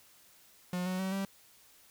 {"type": "tone with pitch steps", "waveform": "45% pulse", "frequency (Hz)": [179.7, 184.65, 189.73, 194.95], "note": ["F3", "F#3", "F#3", "G3"], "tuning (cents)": [50, -3, 44, -9], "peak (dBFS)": -32, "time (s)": [0.73, 1.25], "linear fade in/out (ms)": 2, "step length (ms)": 130, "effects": ["white hiss -61 dBFS RMS until 1.9 s"]}